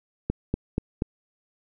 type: click train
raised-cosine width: 3 ms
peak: -11 dBFS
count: 4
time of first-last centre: 0.3-1.021 s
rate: 4.16 Hz
effects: none